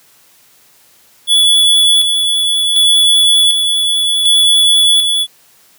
square tone with tremolo, 3421 Hz, A7, 49 cents flat, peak -7 dBFS, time 1.27-5.27 s, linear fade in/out 50 ms, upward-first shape square, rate 0.67 Hz, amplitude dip 40%, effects white hiss -48 dBFS RMS until 5.78 s + high-pass 80 Hz 12 dB/octave

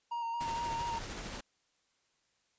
triangle tone with vibrato, 932.3 Hz, A#5, in tune, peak -32 dBFS, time 0.11-0.99 s, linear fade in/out 10 ms, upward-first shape square, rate 4.4 Hz, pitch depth 19 cents each way
pink noise with tremolo, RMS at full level -41 dBFS, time 0.4-1.41 s, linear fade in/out 10 ms, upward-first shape sine, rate 13 Hz, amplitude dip 30%
effects white hiss -75 dBFS RMS until 2.58 s + resampled to 16000 Hz

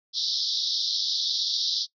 pink band-pass noise, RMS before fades -27 dBFS, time 0.13-1.87 s, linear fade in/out 50 ms, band 3500 to 5500 Hz, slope 96 dB/octave, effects noise-tail reverb RT60 0.1 s tail -20 dB re dry

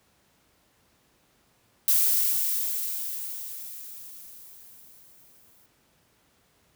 violet noise with exponential decay, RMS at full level -20 dBFS, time 1.88-5.66 s, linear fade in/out 2 ms, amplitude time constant 820 ms, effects pink hiss -65 dBFS RMS until 6.75 s + high-pass 60 Hz 12 dB/octave

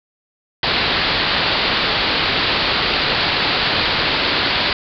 white low-pass noise, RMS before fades -18 dBFS, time 0.63-4.73 s, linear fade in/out 2 ms, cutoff 4700 Hz, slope 96 dB/octave, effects none

